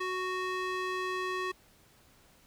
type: tone with band-pass filter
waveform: square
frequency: 370 Hz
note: F#4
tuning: in tune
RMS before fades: -34 dBFS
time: 0-1.52 s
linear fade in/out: 10 ms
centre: 1600 Hz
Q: 0.84
effects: pink hiss -62 dBFS RMS until 2.46 s